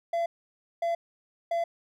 triangle tone bursts, 678 Hz, E5, 49 cents sharp, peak -23 dBFS, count 3, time 0.13-1.64 s, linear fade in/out 5 ms, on 130 ms, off 560 ms, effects none

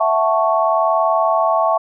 sine chord, F# minor seventh, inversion third, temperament equal, 659.3 / 740 / 880 / 1108.7 Hz, E5 / F#5 / A5 / C#6, 0 / 0 / 0 / 0 cents, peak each -16 / -22 / -20 / -18 dBFS, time 0-1.78 s, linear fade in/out 10 ms, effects none

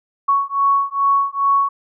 sine beating tone pair, 1111 / 1113.4 Hz, C#6 / C#6, +4 / +7 cents, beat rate 2.4 Hz, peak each -17 dBFS, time 0.28-1.69 s, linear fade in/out 10 ms, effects none

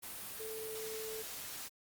sine tone in noise, 440 Hz, A4, in tune, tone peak -42 dBFS, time 0.39-1.23 s, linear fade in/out 20 ms, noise white, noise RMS -45 dBFS, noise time 0.02-1.69 s, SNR 0 dB, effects Opus 32 kbps

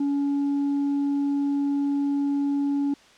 sine tone with tanh clipping, 282.6 Hz, C#4, 34 cents sharp, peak -22 dBFS, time 0-2.94 s, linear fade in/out 5 ms, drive 2 dB, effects white hiss -53 dBFS RMS until 3.17 s + low-pass 5000 Hz 12 dB/octave

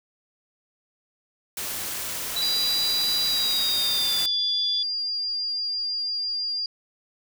white noise, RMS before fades -31 dBFS, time 1.57-4.26 s, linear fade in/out 2 ms
sine tone with pitch glide, 3947 to 3456 Hz, B7 to A7, -2 to -32 cents, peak -24 dBFS, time 2.36-4.83 s, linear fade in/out 5 ms, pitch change -230 cents, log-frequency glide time 3.26-4.33 s
sine tone, 4802 Hz, D8, 38 cents sharp, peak -25 dBFS, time 2.42-6.66 s, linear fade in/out 2 ms
effects none

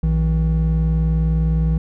triangle tone pair together, 59.93 / 160 Hz, A#1 / D#3, +49 / +49 cents, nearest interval octave + perfect fourth, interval 1700 cents, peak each -14 / -15 dBFS, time 0.03-1.78 s, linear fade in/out 5 ms, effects tanh soft clip ceiling -8 dBFS

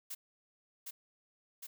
blue noise with echo, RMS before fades -42 dBFS, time 0.1-0.15 s, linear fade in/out 10 ms, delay 760 ms, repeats 2, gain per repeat -2 dB, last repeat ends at 1.67 s, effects none

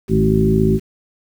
harmonic tone with a mistuned harmonic, 54 Hz, A1, 32 cents flat, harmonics 1 / 2 / 3 / 4 / 5 / 6 / 7, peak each -22 / -20 / -18 / -17 / -25 / -25 / -17 dBFS, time 0.08-0.8 s, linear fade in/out 50 ms, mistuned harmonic 3, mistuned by -41 cents, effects 7-bit

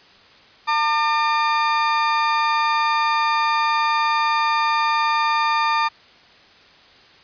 35% pulse tone pair together, 904.8 / 1200 Hz, A5 / D6, +48 / +37 cents, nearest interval perfect fourth, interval 489 cents, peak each -18 dBFS, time 0.67-5.89 s, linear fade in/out 20 ms, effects white hiss -49 dBFS RMS until 7.23 s + resampled to 11025 Hz

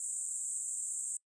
white band-pass noise, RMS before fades -38 dBFS, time 0-1.17 s, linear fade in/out 2 ms, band 7300 to 8800 Hz, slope 96 dB/octave, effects noise-tail reverb RT60 0.1 s tail -23 dB re dry + resampled to 22050 Hz

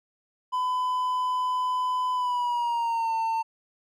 triangle tone with pitch glide, 1006 to 901.4 Hz, B5 to A5, +32 to +42 cents, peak -22 dBFS, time 0.52-3.43 s, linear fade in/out 20 ms, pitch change -190 cents, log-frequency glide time 2.13-3.13 s, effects none

